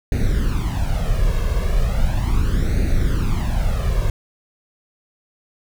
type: noise with flanger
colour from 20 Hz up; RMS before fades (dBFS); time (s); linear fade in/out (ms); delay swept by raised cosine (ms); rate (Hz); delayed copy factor
brown; -18; 0.12-4.1; 2; 0.47 to 1.87; 0.37; +0.75
effects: none